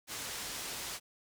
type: low-pass noise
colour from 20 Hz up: white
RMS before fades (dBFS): -41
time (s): 0.07-1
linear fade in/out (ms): 50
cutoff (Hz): 8800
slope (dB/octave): 12
effects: none